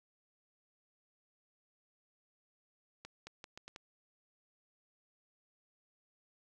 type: accelerating click train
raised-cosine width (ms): 0.2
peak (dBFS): -30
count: 6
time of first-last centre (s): 3.05-3.761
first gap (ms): 220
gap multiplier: 0.78
effects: none